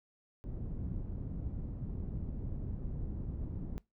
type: low-pass noise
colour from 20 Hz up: pink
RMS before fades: -39 dBFS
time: 0.44-3.78 s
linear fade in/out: 0 ms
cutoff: 200 Hz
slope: 12 dB/octave
effects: noise-tail reverb RT60 0.2 s tail -22 dB re dry